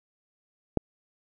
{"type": "click", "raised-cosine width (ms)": 2, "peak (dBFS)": -9, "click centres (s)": 0.773, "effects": []}